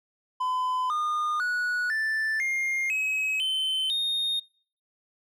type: tone with pitch steps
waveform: triangle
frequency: 1013 / 1218.7 / 1466.1 / 1763.7 / 2122 / 2553 / 3071 / 3694 Hz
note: B5 / D#6 / F#6 / A6 / C7 / D#7 / G7 / A#7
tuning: +44 / -36 / -16 / +4 / +24 / +44 / -36 / -16 cents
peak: -23 dBFS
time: 0.4-4.4 s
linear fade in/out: 10 ms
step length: 500 ms
effects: noise-tail reverb RT60 0.5 s tail -26 dB re dry